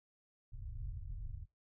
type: low-pass noise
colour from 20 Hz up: pink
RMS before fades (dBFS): -44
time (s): 0.52-1.46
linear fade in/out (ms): 10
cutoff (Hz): 120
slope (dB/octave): 48
effects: noise-tail reverb RT60 0.2 s tail -23 dB re dry